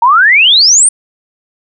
sine exponential sweep, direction up, 900 to 9397 Hz, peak -3 dBFS, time 0.02-0.89 s, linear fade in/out 5 ms, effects none

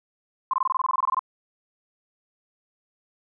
sine tone bursts, 1046.5 Hz, C6, in tune, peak -19 dBFS, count 15, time 0.51-1.193 s, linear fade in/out 2 ms, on 25 ms, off 22 ms, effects none

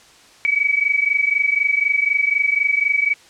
sine tone pair together, 2264 / 2288 Hz, C#7 / D7, +36 / -46 cents, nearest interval unison, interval 18 cents, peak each -18 dBFS, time 0.45-3.14 s, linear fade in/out 0 ms, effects white hiss -48 dBFS RMS until 3.29 s + low-pass 7000 Hz 12 dB/octave

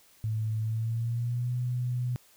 sine tone with pitch glide, 109.6 to 123.73 Hz, A2 to B2, -6 to +4 cents, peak -27 dBFS, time 0.24-2.16 s, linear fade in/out 0 ms, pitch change +210 cents, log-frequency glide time 0.61-1.52 s, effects white hiss -60 dBFS RMS until 2.36 s

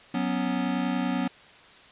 square chord, F# suspended fourth, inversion none, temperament equal, 185 / 246.9 / 277.2 Hz, F#3 / B3 / C#4, 0 / 0 / 0 cents, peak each -31 / -29 / -31 dBFS, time 0.14-1.28 s, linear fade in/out 5 ms, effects white hiss -51 dBFS RMS until 1.91 s + resampled to 8000 Hz

